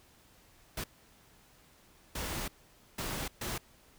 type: noise bursts at uneven times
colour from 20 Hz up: pink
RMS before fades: -37 dBFS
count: 4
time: 0.77-0.84 / 2.15-2.48 / 2.98-3.28 / 3.41-3.58 s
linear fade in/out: 5 ms
effects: pink hiss -62 dBFS RMS until 3.98 s